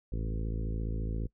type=harmonic tone with a mistuned harmonic; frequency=54.6 Hz; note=A1; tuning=13 cents flat; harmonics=1 / 2 / 3 / 4 / 5 / 6 / 7 / 8 / 9; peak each=-32 / -38 / -42 / -44 / -46 / -48 / -49 / -50 / -51 dBFS; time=0.12-1.27 s; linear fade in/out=5 ms; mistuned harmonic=1; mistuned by=-92 cents; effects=noise-tail reverb RT60 0.1 s tail -22 dB re dry